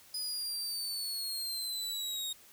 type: exponential sweep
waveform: sawtooth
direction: down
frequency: 4995 to 3729 Hz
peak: -32 dBFS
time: 0.14-2.33 s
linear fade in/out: 5 ms
effects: white hiss -58 dBFS RMS until 2.52 s